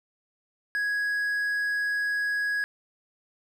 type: tone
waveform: triangle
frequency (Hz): 1663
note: G#6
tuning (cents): +2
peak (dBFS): -23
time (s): 0.75-2.64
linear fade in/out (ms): 0
effects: none